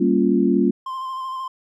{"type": "chord", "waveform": "sine", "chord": "G half-diminished seventh", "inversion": "none", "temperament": "equal", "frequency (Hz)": [196, 233.1, 277.2, 349.2], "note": ["G3", "Bb3", "Db4", "F4"], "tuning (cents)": [0, 0, 0, 0], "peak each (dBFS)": -20, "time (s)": [0, 0.71], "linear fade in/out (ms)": 10}
{"type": "tone with vibrato", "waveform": "triangle", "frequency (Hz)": 1046.5, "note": "C6", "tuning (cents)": 0, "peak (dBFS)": -24, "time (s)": [0.86, 1.48], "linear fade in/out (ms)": 5, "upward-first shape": "square", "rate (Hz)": 13, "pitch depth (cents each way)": 19}
{"effects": []}